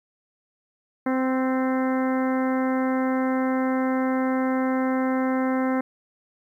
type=harmonic tone with a mistuned harmonic; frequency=260 Hz; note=C4; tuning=11 cents flat; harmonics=1 / 2 / 3 / 4 / 5 / 6 / 7 / 8; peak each=-22 / -28 / -32 / -34 / -36 / -38 / -39 / -40 dBFS; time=1.06-5.81 s; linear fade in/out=5 ms; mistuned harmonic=5; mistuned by=+22 cents; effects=10-bit